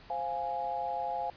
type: chord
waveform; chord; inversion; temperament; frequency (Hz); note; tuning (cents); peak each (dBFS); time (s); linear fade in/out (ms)
sine; F minor; second; equal; 523.3 / 698.5 / 830.6; C5 / F5 / Ab5; 0 / 0 / 0; -40 / -35 / -34; 0.1-1.3; 2
effects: pink hiss -55 dBFS RMS until 1.36 s + resampled to 11025 Hz